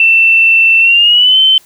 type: tone with pitch glide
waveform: sine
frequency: 2679 to 3077 Hz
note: E7 to G7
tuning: +27 to -33 cents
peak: -4 dBFS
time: 0-1.58 s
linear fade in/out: 2 ms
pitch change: +240 cents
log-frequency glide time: 0.8-1.38 s
effects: white hiss -45 dBFS RMS until 1.65 s

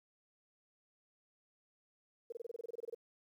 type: tone bursts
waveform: sine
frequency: 466.8 Hz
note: A#4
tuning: 2 cents sharp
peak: -40 dBFS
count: 14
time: 2.3-2.947 s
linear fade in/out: 5 ms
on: 23 ms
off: 25 ms
effects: 12-bit

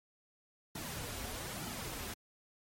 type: noise with flanger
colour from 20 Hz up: pink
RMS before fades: -42 dBFS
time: 0.75-2.14 s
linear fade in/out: 5 ms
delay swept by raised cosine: 1.8 to 6.5 ms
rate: 1.1 Hz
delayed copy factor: -0.65
effects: MP3 64 kbps

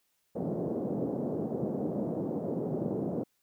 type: band-pass noise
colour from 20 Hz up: pink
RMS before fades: -33 dBFS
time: 0.35-3.24 s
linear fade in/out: 10 ms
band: 160 to 560 Hz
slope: 24 dB/octave
effects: white hiss -75 dBFS RMS until 3.42 s

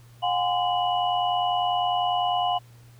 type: tone cluster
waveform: sine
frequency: 718 / 808 / 1028 / 2939 Hz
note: F5 / G#5 / C6 / F#7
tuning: +48 / -48 / -31 / -12 cents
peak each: -23 / -30 / -30 / -31 dBFS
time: 0.22-2.59 s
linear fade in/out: 20 ms
effects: added 119 Hz sine -48 dBFS peak until 2.99 s + pink hiss -58 dBFS RMS until 2.99 s

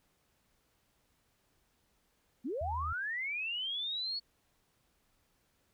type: linear sweep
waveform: sine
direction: up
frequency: 209.7 to 4435 Hz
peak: -34 dBFS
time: 2.44-4.2 s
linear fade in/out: 20 ms
type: tone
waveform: sine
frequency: 80.1 Hz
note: E2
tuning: 49 cents flat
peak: -37 dBFS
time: 2.61-2.93 s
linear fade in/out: 5 ms
effects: pink hiss -74 dBFS RMS until 5.73 s

